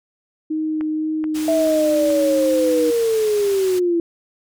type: tone with vibrato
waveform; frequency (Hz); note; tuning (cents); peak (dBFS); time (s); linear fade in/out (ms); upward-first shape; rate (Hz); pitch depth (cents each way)
sine; 311.1; D#4; 0; -19; 0.5-2.91; 10; sine; 2; 9
type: click train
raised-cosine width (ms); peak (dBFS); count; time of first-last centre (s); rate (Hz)
0.5; -19; 4; 0.81-2.103; 2.32
type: low-pass noise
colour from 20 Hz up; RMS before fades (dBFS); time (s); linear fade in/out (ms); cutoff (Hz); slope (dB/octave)
white; -34; 1.34-3.8; 20; 11000; 12
type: linear sweep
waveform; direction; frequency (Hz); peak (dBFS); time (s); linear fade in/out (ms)
sine; down; 657 to 334.1; -15; 1.48-4; 2
effects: none